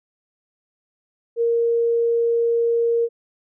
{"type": "tone", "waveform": "sine", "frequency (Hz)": 466.2, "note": "A#4", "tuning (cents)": 0, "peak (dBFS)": -16, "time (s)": [1.36, 3.09], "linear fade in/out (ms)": 50, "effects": []}